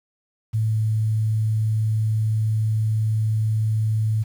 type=tone with pitch glide; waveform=sine; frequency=110 to 109.24 Hz; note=A2 to A2; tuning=0 to -12 cents; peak=-18 dBFS; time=0.53-4.24 s; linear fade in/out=20 ms; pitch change=-12 cents; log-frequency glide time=0.67-0.75 s; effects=8-bit